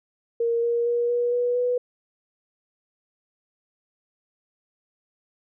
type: tone with pitch steps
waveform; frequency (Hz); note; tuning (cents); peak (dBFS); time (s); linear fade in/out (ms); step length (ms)
sine; 466.2 / 471.3 / 476.5 / 481.8 / 487.1 / 492.5; A#4 / A#4 / A#4 / B4 / B4 / B4; 0 / +19 / +38 / -43 / -24 / -5; -20; 0.4-1.78; 5; 230
effects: none